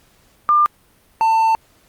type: tone pair in turn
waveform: sine / triangle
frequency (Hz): 1198 / 894.1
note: D6 / A5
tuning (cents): +34 / +28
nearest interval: perfect fourth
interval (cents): 506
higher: first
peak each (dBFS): -10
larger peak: neither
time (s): 0.49-0.66 / 1.21-1.55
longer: second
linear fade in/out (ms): 0
effects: pink hiss -55 dBFS RMS until 1.88 s + Opus 48 kbps